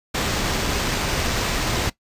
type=noise with sample-and-hold; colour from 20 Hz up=pink; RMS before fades=-23 dBFS; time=0.14-1.9 s; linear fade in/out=10 ms; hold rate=11025 Hz; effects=noise-tail reverb RT60 0.1 s tail -18 dB re dry + resampled to 32000 Hz